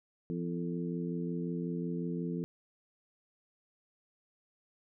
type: harmonic tone with a mistuned harmonic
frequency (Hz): 85.5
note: F2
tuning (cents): -36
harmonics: 2 / 3 / 4 / 5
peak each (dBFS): -35 / -39 / -41 / -43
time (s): 0.3-2.44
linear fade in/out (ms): 0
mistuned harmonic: 5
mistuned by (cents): +52
effects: none